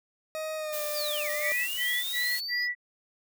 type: tone with pitch glide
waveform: 40% pulse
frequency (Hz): 627 to 597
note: D#5 to D5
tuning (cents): +13 to +28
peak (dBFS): -31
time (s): 0.35-1.52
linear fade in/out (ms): 0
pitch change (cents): -85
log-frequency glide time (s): 0.56-0.84
type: noise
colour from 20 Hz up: blue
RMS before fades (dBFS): -36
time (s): 0.72-2.41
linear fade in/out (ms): 20
type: linear two-way sweep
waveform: triangle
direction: down then up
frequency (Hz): 5100 to 1864.7 to 5100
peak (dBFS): -31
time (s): 0.93-2.69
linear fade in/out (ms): 50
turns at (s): 1.3
type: tone bursts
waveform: sine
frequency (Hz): 1957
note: B6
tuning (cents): -16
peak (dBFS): -27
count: 4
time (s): 1.41-2.751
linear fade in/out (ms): 50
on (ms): 270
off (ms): 87
effects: none